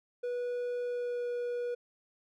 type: tone with pitch glide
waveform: triangle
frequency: 488.4 to 484.2 Hz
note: B4 to B4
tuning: -19 to -34 cents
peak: -30 dBFS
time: 0.23-1.75 s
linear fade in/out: 10 ms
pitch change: -15 cents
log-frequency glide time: 0.82-1.28 s
effects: none